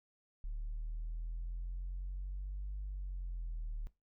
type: linear two-way sweep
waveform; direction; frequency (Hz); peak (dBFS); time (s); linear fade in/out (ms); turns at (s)
sine; up then down; 36.51 to 49.83 to 36.51; -36; 0.44-3.87; 0; 2.8
effects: noise-tail reverb RT60 0.2 s tail -18 dB re dry + tanh soft clip ceiling -35 dBFS